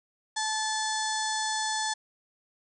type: harmonic tone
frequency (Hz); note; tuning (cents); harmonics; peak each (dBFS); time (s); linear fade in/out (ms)
870; A5; -20; 1 / 2 / 4 / 5 / 6 / 7 / 8 / 9 / 10; -31 / -34 / -37 / -38 / -39 / -39 / -40 / -41 / -41; 0.36-1.94; 10
effects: none